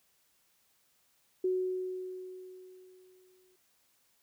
sine tone with exponential decay, 370 Hz, F#4, in tune, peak -26 dBFS, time 1.44-3.56 s, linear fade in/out 5 ms, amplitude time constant 460 ms, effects white hiss -71 dBFS RMS until 4.22 s

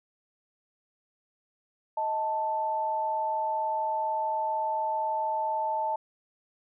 sine tone pair together, 629 / 882.1 Hz, D#5 / A5, +19 / +4 cents, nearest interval tritone, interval 585 cents, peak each -33 / -27 dBFS, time 1.97-5.96 s, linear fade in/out 5 ms, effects none

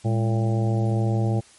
harmonic tone with a mistuned harmonic, 113.3 Hz, A#2, 49 cents flat, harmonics 1 / 2 / 3 / 4 / 5 / 6 / 7, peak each -20 / -28 / -30 / -35 / -34 / -37 / -35 dBFS, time 0.04-1.41 s, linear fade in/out 20 ms, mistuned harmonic 2, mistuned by -150 cents, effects white hiss -52 dBFS RMS until 1.58 s + MP3 48 kbps

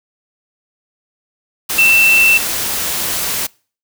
sine tone in noise, 2675 Hz, E7, 25 cents sharp, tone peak -7 dBFS, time 1.78-2.38 s, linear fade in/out 10 ms, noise white, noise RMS -19 dBFS, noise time 1.69-3.47 s, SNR +9 dB, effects noise-tail reverb RT60 0.4 s tail -25 dB re dry

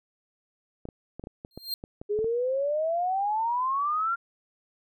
clicks, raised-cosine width 2 ms, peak -25 dBFS, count 11, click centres 0.854 / 0.888 / 1.196 / 1.239 / 1.271 / 1.449 / 1.576 / 1.839 / 2.015 / 2.19 / 2.244 s
45% pulse tone with exponential growth, 4194 Hz, C8, 3 cents sharp, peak -25 dBFS, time 1.51-1.74 s, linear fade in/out 1 ms, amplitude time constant 48 ms
sine exponential sweep, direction up, 407 to 1400 Hz, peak -24 dBFS, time 2.09-4.16 s, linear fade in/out 20 ms
effects none

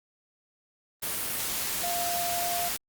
sine tone in noise, 698.5 Hz, F5, in tune, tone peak -30 dBFS, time 1.83-2.69 s, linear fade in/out 10 ms, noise white, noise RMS -31 dBFS, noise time 1.02-2.77 s, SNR -2 dB, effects Opus 32 kbps

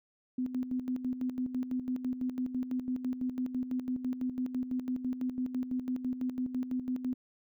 sine tone with tremolo, 253.4 Hz, B3, 45 cents sharp, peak -29 dBFS, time 0.38-7.14 s, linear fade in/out 5 ms, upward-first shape square, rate 6 Hz, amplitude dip 65%, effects none

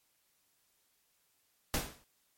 pink noise with exponential decay, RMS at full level -29 dBFS, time 1.74-2.04 s, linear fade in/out 0 ms, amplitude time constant 64 ms, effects white hiss -74 dBFS RMS until 2.37 s + MP3 64 kbps

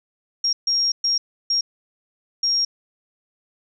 sine tone bursts at uneven times, 5580 Hz, F8, 2 cents flat, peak -17 dBFS, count 5, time 0.44-0.53 / 0.67-0.92 / 1.04-1.18 / 1.5-1.61 / 2.43-2.65 s, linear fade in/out 5 ms, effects none

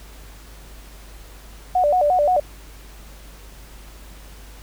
sine tone with vibrato, 656 Hz, E5, 9 cents flat, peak -14 dBFS, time 1.75-2.4 s, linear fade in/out 5 ms, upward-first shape square, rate 5.7 Hz, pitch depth 190 cents each way, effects added 50 Hz sine -40 dBFS peak until 4.62 s + pink hiss -46 dBFS RMS until 4.62 s

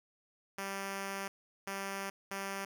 5% pulse tone bursts at uneven times, 196 Hz, G3, in tune, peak -26 dBFS, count 3, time 0.58-1.28 / 1.67-2.1 / 2.31-2.65 s, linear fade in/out 5 ms, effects none

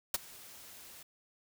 white noise with ADSR envelope, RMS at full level -28 dBFS, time 0.14-1.03 s, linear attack 4 ms, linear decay 22 ms, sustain -24 dB, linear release 6 ms, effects none

